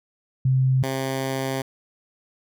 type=tone pair in turn; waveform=sine / 10% pulse; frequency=130.81 / 133.4 Hz; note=C3 / C3; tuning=0 / +34 cents; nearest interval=unison; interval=34 cents; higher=second; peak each=-16 dBFS; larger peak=neither; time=0.45-0.83 / 0.83-1.62 s; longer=second; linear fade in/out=5 ms; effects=none